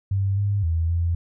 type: tone with pitch steps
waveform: sine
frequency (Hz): 97.9 / 101.1 / 82.2 / 84.9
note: G2 / G#2 / E2 / F2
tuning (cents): -2 / -46 / -4 / -48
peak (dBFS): -19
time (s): 0.11-1.15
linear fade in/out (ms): 5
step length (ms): 260
effects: none